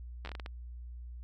slowing click train, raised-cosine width 0.3 ms, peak -26 dBFS, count 8, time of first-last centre 0.25-0.461 s, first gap 10 ms, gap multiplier 1.36, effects added 60 Hz sine -42 dBFS peak until 1.23 s

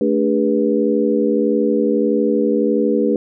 sine tone cluster, 220.5 / 292.6 / 404.8 / 486.4 Hz, A3 / D4 / G#4 / B4, +4 / -6 / -44 / -26 cents, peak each -19 dBFS, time 0.01-3.16 s, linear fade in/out 2 ms, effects none

